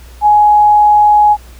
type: tone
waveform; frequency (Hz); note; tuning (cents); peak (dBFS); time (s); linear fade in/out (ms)
sine; 837; G#5; +13; -4; 0.21-1.37; 50
effects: added 60 Hz sine -33 dBFS peak until 1.59 s + pink hiss -42 dBFS RMS until 1.59 s